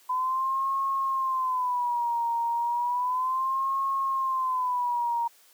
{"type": "tone with vibrato", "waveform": "sine", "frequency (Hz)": 1006, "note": "B5", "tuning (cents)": 32, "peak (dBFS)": -24, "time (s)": [0.09, 5.28], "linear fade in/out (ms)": 10, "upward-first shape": "sine", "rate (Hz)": 0.33, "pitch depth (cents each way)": 130, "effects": ["white hiss -58 dBFS RMS until 5.53 s", "high-pass 400 Hz 12 dB/octave"]}